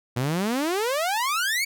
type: exponential sweep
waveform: sawtooth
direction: up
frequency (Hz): 116.54 to 2315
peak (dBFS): -19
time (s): 0.16-1.65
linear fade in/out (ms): 10
effects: none